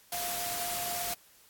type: tone in noise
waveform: sine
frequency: 703 Hz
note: F5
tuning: 11 cents sharp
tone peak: -37 dBFS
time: 0.12-1.14 s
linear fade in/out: 5 ms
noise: white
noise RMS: -35 dBFS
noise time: 0.12-1.14 s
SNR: -5 dB
effects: white hiss -60 dBFS RMS until 1.49 s + AAC 64 kbps